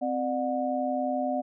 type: tone cluster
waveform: sine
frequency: 259.6 / 597 / 728 Hz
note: C4 / D5 / F#5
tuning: -13 / +28 / -28 cents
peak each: -30 dBFS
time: 0.01-1.42 s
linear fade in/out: 20 ms
effects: none